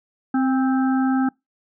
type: harmonic tone with a mistuned harmonic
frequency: 261.6 Hz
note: C4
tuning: in tune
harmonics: 1 / 3 / 5 / 6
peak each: -17 / -27 / -31 / -33 dBFS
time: 0.34-1.29 s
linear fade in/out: 5 ms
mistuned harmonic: 3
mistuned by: +32 cents
effects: noise-tail reverb RT60 0.2 s tail -26 dB re dry